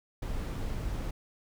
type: noise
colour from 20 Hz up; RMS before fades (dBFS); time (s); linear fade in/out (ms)
brown; -34; 0.22-1.11; 5
effects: none